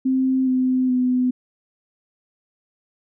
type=tone with pitch steps; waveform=sine; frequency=261.6 / 256.7 / 251.8 Hz; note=C4 / C4 / B3; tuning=0 / -33 / +34 cents; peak=-16 dBFS; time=0.05-1.31 s; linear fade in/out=10 ms; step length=420 ms; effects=none